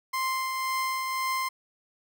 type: tone with tremolo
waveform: 30% pulse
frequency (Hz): 1046.5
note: C6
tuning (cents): 0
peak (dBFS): -23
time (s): 0.13-1.49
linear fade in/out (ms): 10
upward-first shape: triangle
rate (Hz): 1.9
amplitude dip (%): 35
effects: none